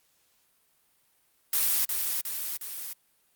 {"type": "noise with echo", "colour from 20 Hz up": "blue", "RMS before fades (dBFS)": -25, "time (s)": [1.53, 1.85], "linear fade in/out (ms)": 2, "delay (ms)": 360, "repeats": 3, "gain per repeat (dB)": -4, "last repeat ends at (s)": 2.93, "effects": ["white hiss -68 dBFS RMS until 3.35 s", "Opus 48 kbps"]}